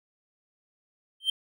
triangle tone with exponential growth, 3136 Hz, G7, in tune, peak -17 dBFS, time 1.2-1.3 s, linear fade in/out 5 ms, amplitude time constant 20 ms, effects none

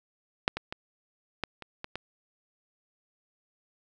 clicks, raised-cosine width 0.3 ms, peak -6 / -16 / -19 / -13 / -25 / -20 / -18 dBFS, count 7, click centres 0.479 / 0.57 / 0.725 / 1.437 / 1.623 / 1.844 / 1.956 s, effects none

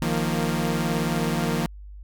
sawtooth chord, Eb suspended second, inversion none, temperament equal with one note detuned, 155.56 / 174.61 / 231.5 Hz, Eb3 / F3 / Bb3, 0 / 0 / -12 cents, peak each -23 dBFS, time 0.02-1.66 s, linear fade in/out 0 ms, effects added 50 Hz sine -38 dBFS peak until 2.03 s

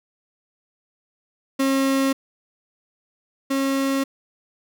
35% pulse tone pair in turn, 270 / 271.7 Hz, C#4 / C#4, -45 / -35 cents, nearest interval unison, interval 10 cents, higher second, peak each -16 / -18 dBFS, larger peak first, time 1.59-2.13 / 3.5-4.04 s, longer neither, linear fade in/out 10 ms, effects none

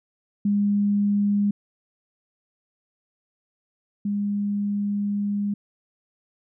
sine tone pair in turn, 203.7 / 203.7 Hz, G#3 / G#3, -33 / -33 cents, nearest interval unison, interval 0 cents, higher neither, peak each -18 / -22 dBFS, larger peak first, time 0.45-1.51 / 4.05-5.54 s, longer second, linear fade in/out 5 ms, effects none

